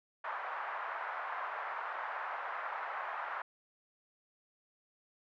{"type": "band-pass noise", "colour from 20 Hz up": "white", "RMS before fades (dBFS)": -40, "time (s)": [0.24, 3.42], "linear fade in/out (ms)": 5, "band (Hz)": [720, 1500], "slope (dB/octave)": 24, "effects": []}